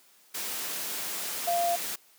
sine tone in noise, 692 Hz, F5, 16 cents flat, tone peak -24 dBFS, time 1.47-1.76 s, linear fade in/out 10 ms, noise white, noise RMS -34 dBFS, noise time 0.34-1.96 s, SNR +7 dB, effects white hiss -60 dBFS RMS until 2.18 s + high-pass 200 Hz 12 dB/octave

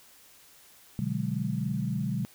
sine chord, G# half-diminished seventh, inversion first, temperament equal with one note detuned, 123.47 / 146.83 / 183.93 / 207.7 Hz, B2 / D3 / F#3 / G#3, 0 / 0 / -10 / 0 cents, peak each -33 dBFS, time 0.99-2.25 s, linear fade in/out 0 ms, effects white hiss -56 dBFS RMS until 2.34 s

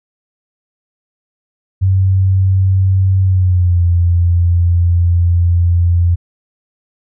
sine tone with pitch glide, 95 to 86.61 Hz, F#2 to F2, +46 to -14 cents, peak -8 dBFS, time 1.81-6.16 s, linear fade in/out 20 ms, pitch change -160 cents, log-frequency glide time 3.22-3.83 s, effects none

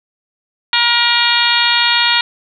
harmonic tone with a mistuned harmonic, 474.6 Hz, A#4, 31 cents sharp, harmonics 2 / 3 / 4 / 5 / 6 / 7 / 8 / 9, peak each -19 / -19 / -19 / -19 / -19 / -19 / -19 / -19 dBFS, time 0.73-2.21 s, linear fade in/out 2 ms, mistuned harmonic 8, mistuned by -44 cents, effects none

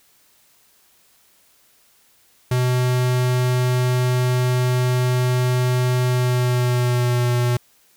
square tone with pitch glide, 125.5 to 122.07 Hz, B2 to B2, +28 to -20 cents, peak -17 dBFS, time 2.51-7.57 s, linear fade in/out 5 ms, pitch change -48 cents, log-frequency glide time 6.04-7.3 s, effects white hiss -57 dBFS RMS until 7.96 s

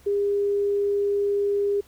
sine tone, 404.4 Hz, G#4, 46 cents flat, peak -20 dBFS, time 0.06-1.81 s, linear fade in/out 10 ms, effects added 70 Hz sine -54 dBFS peak until 1.87 s + pink hiss -56 dBFS RMS until 1.87 s

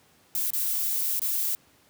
violet noise with dropouts, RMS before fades -27 dBFS, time 0.35-1.55 s, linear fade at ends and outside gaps 1 ms, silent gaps 0.505-0.533 / 1.195-1.218 s, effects pink hiss -60 dBFS RMS until 1.89 s + high-pass 100 Hz 12 dB/octave

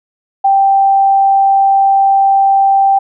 sine tone, 784 Hz, G5, in tune, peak -6 dBFS, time 0.44-2.99 s, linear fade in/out 10 ms, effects none

